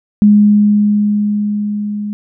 sine tone with level ramp, 207.7 Hz, G#3, in tune, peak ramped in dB -3 to -18 dBFS, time 0.22-2.13 s, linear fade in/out 0 ms, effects none

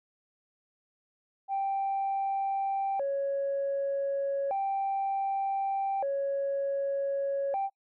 sine tone with vibrato, 659.3 Hz, E5, in tune, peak -26 dBFS, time 1.48-7.7 s, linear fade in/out 50 ms, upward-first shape square, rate 0.33 Hz, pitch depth 300 cents each way, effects noise-tail reverb RT60 0.1 s tail -25 dB re dry + tanh soft clip ceiling -24 dBFS

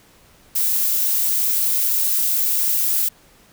violet noise, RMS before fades -19 dBFS, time 0.55-3.09 s, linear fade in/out 10 ms, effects pink hiss -52 dBFS RMS until 3.52 s

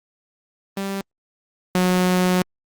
sawtooth tone pair in turn, 196 / 182.12 Hz, G3 / F#3, 0 / -27 cents, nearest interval minor second, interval 127 cents, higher first, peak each -20 / -12 dBFS, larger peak second, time 0.77-1.01 / 1.75-2.42 s, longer second, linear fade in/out 2 ms, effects Opus 32 kbps

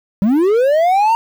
triangle linear sweep, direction up, 185 to 932.3 Hz, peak -8 dBFS, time 0.22-1.15 s, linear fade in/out 0 ms, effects 7-bit

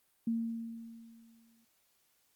sine tone with exponential decay, 229 Hz, A#3, 31 cents flat, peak -28 dBFS, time 0.27-1.65 s, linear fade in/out 5 ms, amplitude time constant 300 ms, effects white hiss -73 dBFS RMS until 2.35 s + Opus 32 kbps

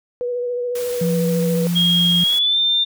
sine tone with vibrato, 488.5 Hz, B4, 19 cents flat, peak -20 dBFS, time 0.21-1.67 s, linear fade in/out 0 ms, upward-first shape sine, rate 14 Hz, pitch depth 21 cents each way
white noise, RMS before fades -33 dBFS, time 0.75-2.39 s, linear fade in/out 5 ms
sine tone, 173.2 Hz, F3, 14 cents flat, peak -17 dBFS, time 1.01-2.24 s, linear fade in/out 5 ms
sine tone with pitch glide, 3262 to 3599 Hz, G#7 to A7, -32 to +38 cents, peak -14 dBFS, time 1.75-2.85 s, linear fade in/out 20 ms, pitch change +170 cents, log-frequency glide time 2.22-2.59 s
effects none

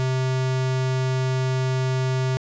square tone, 130 Hz, C3, 11 cents flat, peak -21 dBFS, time 0-2.37 s, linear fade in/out 0 ms, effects resampled to 16000 Hz + 9-bit

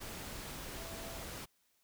sine tone in noise, 664 Hz, E5, 12 cents sharp, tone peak -51 dBFS, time 0.75-1.23 s, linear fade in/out 20 ms, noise pink, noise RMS -45 dBFS, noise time 0-1.46 s, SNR -9 dB, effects white hiss -75 dBFS RMS until 1.83 s

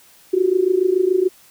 sine tone with amplitude modulation, 370 Hz, F#4, in tune, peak -10 dBFS, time 0.33-1.29 s, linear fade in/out 10 ms, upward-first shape sine, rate 27 Hz, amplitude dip 85%, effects white hiss -50 dBFS RMS until 1.5 s

